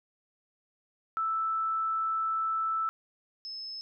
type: tone pair in turn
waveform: sine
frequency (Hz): 1318.5 / 5207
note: E6 / E8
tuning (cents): 0 / -22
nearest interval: 2 octaves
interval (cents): 2378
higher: second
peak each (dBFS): -27 / -37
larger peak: first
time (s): 1.17-2.89 / 3.45-3.81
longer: first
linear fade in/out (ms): 0
effects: none